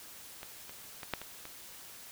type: clicks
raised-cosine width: 0.3 ms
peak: -27 / -29 / -25 / -15 / -26 / -28 dBFS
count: 6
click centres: 0.431 / 0.695 / 1.032 / 1.137 / 1.216 / 1.454 s
effects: white hiss -50 dBFS RMS until 2.11 s